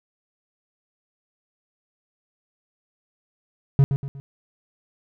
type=tone with echo; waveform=triangle; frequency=138.2 Hz; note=C#3; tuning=5 cents flat; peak=-9 dBFS; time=3.79-3.84 s; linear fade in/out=0 ms; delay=120 ms; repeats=3; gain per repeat=-8 dB; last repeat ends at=4.2 s; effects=none